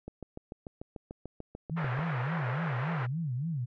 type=click train; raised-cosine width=2 ms; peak=-27 dBFS; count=14; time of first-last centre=0.08-1.992 s; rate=6.8 Hz
type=tone with vibrato; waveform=sine; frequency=143.2 Hz; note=D3; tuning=43 cents flat; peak=-30 dBFS; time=1.7-3.66 s; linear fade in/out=20 ms; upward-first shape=sine; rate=3.5 Hz; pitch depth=290 cents each way
type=band-pass noise; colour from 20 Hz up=white; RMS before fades=-38 dBFS; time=1.76-3.07 s; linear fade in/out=20 ms; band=410 to 1800 Hz; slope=24 dB/octave
effects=none